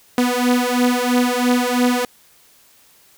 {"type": "beating tone pair", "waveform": "sawtooth", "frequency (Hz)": [245.4, 248.4], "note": ["B3", "B3"], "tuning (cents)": [-11, 10], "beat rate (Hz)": 3, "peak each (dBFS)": -14, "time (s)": [0.18, 2.05], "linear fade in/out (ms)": 2, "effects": ["white hiss -52 dBFS RMS until 3.17 s"]}